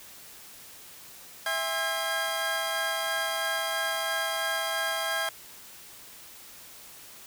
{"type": "tone cluster", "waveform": "25% pulse", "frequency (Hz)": [657, 810, 1053, 1617], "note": ["E5", "G#5", "C6", "G#6"], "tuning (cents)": [-6, -43, 11, -47], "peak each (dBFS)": [-29, -32, -33, -27], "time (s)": [1.46, 5.29], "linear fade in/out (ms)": 2, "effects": ["white hiss -48 dBFS RMS until 7.26 s"]}